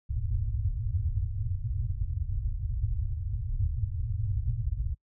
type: low-pass noise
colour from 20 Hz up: white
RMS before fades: -30 dBFS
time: 0.09-4.95 s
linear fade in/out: 10 ms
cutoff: 120 Hz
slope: 96 dB/octave
effects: noise-tail reverb RT60 0.1 s tail -26 dB re dry